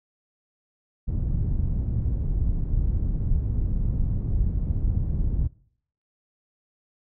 pink low-pass noise, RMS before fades -24 dBFS, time 1.07-5.48 s, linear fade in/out 20 ms, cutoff 120 Hz, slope 12 dB/octave, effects noise-tail reverb RT60 0.6 s tail -22 dB re dry

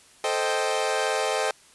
sawtooth chord, A half-diminished seventh, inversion none, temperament equal, 440 / 523.3 / 622.3 / 784 Hz, A4 / C5 / Eb5 / G5, 0 / 0 / 0 / 0 cents, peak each -25 dBFS, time 0.24-1.51 s, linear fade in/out 2 ms, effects white hiss -54 dBFS RMS until 1.74 s + resampled to 24000 Hz

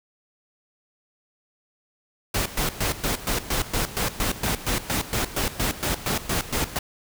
pink noise with tremolo, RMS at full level -24 dBFS, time 2.34-6.79 s, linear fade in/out 5 ms, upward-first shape square, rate 4.3 Hz, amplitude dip 80%, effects none

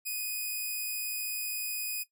5% pulse tone, 2489 Hz, D#7, in tune, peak -23 dBFS, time 0.05-2.04 s, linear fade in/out 20 ms, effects noise-tail reverb RT60 0.1 s tail -17 dB re dry

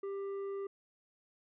triangle tone with tanh clipping, 395 Hz, G4, 13 cents sharp, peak -38 dBFS, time 0.03-0.67 s, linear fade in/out 5 ms, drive 11 dB, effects none

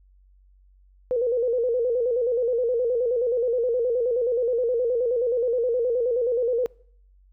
sine tone with vibrato, 482.9 Hz, B4, 39 cents flat, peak -20 dBFS, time 1.11-6.66 s, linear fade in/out 0 ms, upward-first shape square, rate 9.5 Hz, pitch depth 74 cents each way, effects noise-tail reverb RT60 0.6 s tail -25 dB re dry + added 47 Hz sine -53 dBFS peak until 7.32 s

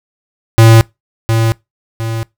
square tone with echo, 113.2 Hz, A2, 50 cents sharp, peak -3 dBFS, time 0.58-0.81 s, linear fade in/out 0 ms, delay 710 ms, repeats 2, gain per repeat -7 dB, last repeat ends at 2.23 s, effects noise-tail reverb RT60 0.2 s tail -24 dB re dry

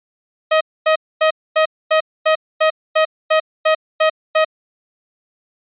sawtooth tone bursts, 630 Hz, D#5, 21 cents sharp, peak -7 dBFS, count 12, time 0.51-4.448 s, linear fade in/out 10 ms, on 99 ms, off 250 ms, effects resampled to 8000 Hz

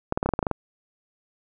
clicks, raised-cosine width 1 ms, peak -9 dBFS, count 10, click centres 0.124 / 0.175 / 0.229 / 0.26 / 0.29 / 0.337 / 0.391 / 0.428 / 0.468 / 0.513 s, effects none

